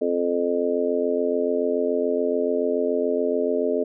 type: harmonic tone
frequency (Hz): 87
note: F2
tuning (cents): -6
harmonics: 3 / 4 / 5 / 6 / 7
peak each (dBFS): -27 / -29 / -23 / -33 / -26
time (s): 0.01-3.84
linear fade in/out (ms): 10
effects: none